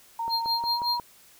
sine tone with pitch glide, 920 to 960.7 Hz, A#5 to B5, -23 to -48 cents, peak -27 dBFS, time 0.19-1 s, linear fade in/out 5 ms, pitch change +75 cents, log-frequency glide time 0.47-0.88 s
click train, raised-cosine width 1 ms, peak -26 dBFS, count 5, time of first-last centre 0.28-0.998 s, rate 5.57 Hz
triangle tone with tremolo, 4200 Hz, C8, 6 cents sharp, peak -22 dBFS, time 0.29-1.02 s, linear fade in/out 50 ms, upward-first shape sine, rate 5.3 Hz, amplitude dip 100%
effects white hiss -55 dBFS RMS until 1.39 s

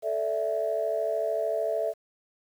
sine chord, A suspended fourth, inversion none, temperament just, 440 / 586.7 / 660 Hz, A4 / D5 / E5, 0 / -2 / +2 cents, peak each -31 / -31 / -27 dBFS, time 0.02-1.94 s, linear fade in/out 50 ms, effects tanh soft clip ceiling -16 dBFS + 9-bit

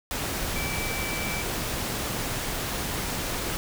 sine tone in noise, 2319 Hz, D7, 22 cents flat, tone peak -33 dBFS, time 0.56-1.42 s, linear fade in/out 0 ms, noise pink, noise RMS -30 dBFS, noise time 0.11-3.57 s, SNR -6 dB, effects none

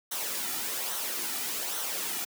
white noise with flanger, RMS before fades -33 dBFS, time 0.11-2.25 s, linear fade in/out 10 ms, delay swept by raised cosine 0.41 to 1.91 ms, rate 1.2 Hz, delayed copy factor -0.5, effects high-pass 200 Hz 12 dB/octave

